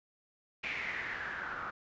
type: noise with low-pass filter sweep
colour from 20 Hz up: white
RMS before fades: -39 dBFS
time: 0.63-1.71 s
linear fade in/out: 10 ms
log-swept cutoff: 2400 to 1300 Hz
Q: 5.9
effects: resampled to 16000 Hz